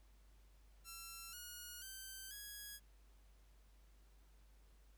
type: tone with pitch steps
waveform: 5% pulse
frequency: 1350 / 1446.9 / 1550.7 / 1662 Hz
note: E6 / F#6 / G6 / G#6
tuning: +41 / -39 / -19 / +1 cents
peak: -39 dBFS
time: 0.84-2.8 s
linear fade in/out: 50 ms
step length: 490 ms
effects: added 50 Hz sine -63 dBFS peak until 4.97 s + pink hiss -75 dBFS RMS until 4.97 s